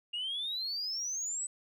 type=exponential sweep; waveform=sine; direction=up; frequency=2811 to 8100 Hz; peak=-32 dBFS; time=0.13-1.47 s; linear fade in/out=10 ms; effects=tanh soft clip ceiling -30 dBFS